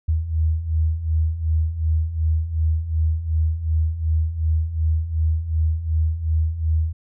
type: beating tone pair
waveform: sine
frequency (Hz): 77.78 / 80.48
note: D#2 / E2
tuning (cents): 0 / -41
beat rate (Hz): 2.7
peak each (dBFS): -24 / -19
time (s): 0.08-6.93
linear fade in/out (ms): 10
effects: none